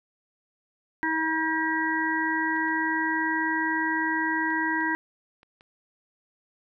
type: harmonic tone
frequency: 319.7 Hz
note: D#4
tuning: 47 cents sharp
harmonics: 1 / 3 / 5 / 6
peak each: -29 / -29 / -29 / -29 dBFS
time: 1.03-4.95 s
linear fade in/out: 0 ms
type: clicks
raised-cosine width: 0.3 ms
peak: -37 dBFS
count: 6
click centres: 2.564 / 2.684 / 4.505 / 4.809 / 5.431 / 5.609 s
effects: none